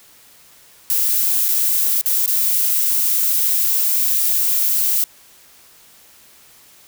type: noise with dropouts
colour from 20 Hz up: violet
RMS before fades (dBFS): -17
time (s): 0.9-5.04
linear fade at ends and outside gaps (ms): 1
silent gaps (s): 1.483-1.487 / 2.012-2.059 / 2.261-2.277
effects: white hiss -48 dBFS RMS until 6.87 s